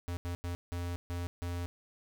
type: tone bursts at uneven times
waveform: square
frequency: 87.31 Hz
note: F2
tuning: in tune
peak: -35 dBFS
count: 6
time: 0.08-0.17 / 0.25-0.35 / 0.44-0.55 / 0.72-0.96 / 1.1-1.27 / 1.42-1.66 s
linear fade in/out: 0 ms
effects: none